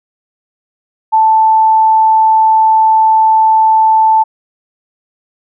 sine tone, 880 Hz, A5, in tune, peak -5 dBFS, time 1.12-4.24 s, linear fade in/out 20 ms, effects none

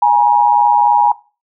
sine tone pair together, 830.6 / 954.1 Hz, G#5 / A#5, 0 / +40 cents, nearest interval major second, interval 240 cents, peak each -10 dBFS, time 0.02-1.12 s, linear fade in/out 5 ms, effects noise-tail reverb RT60 0.3 s tail -17 dB re dry

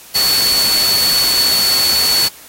sine tone in noise, 4435 Hz, C#8, in tune, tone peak -12 dBFS, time 0.14-2.29 s, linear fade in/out 20 ms, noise white, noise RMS -18 dBFS, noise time 0.14-2.29 s, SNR +3 dB, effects white hiss -39 dBFS RMS until 2.48 s + AAC 48 kbps

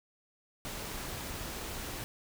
pink noise, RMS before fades -40 dBFS, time 0.65-2.04 s, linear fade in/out 0 ms, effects none

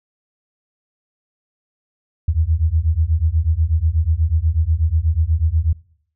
sine beating tone pair, 76.3 / 84.5 Hz, D#2 / E2, -33 / +43 cents, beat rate 8.2 Hz, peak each -17 dBFS, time 2.28-5.73 s, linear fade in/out 5 ms, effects noise-tail reverb RT60 0.6 s tail -22 dB re dry

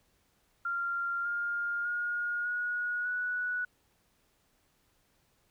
sine tone with pitch steps, 1388 / 1409 / 1430.3 / 1452 / 1473.9 Hz, F6 / F6 / F6 / F#6 / F#6, -11 / +15 / +41 / -33 / -7 cents, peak -30 dBFS, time 0.65-3.65 s, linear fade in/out 5 ms, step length 600 ms, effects pink hiss -71 dBFS RMS until 5.5 s

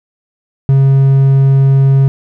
triangle tone, 136 Hz, C#3, 33 cents flat, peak -3 dBFS, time 0.69-2.08 s, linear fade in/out 0 ms, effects none

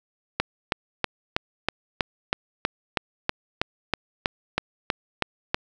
click train, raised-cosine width 0.3 ms, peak -5 dBFS, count 17, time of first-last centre 0.4-5.545 s, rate 3.11 Hz, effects none

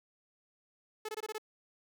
sawtooth tone bursts, 431.7 Hz, A4, 33 cents flat, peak -33 dBFS, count 6, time 1.05-1.382 s, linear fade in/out 5 ms, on 37 ms, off 22 ms, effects none

